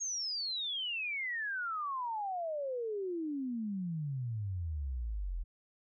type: exponential sweep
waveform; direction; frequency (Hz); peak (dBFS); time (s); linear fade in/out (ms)
sine; down; 6645 to 39.88; -34; 0-5.44; 20
effects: none